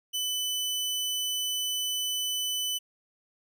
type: tone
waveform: sawtooth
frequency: 3000 Hz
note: F#7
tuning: 23 cents sharp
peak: -25 dBFS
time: 0.13-2.79 s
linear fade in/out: 20 ms
effects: none